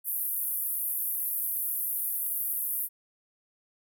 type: band-pass noise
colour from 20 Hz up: white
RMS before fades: -31 dBFS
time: 0.04-2.89 s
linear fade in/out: 50 ms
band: 11000 to 15000 Hz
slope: 48 dB/octave
effects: none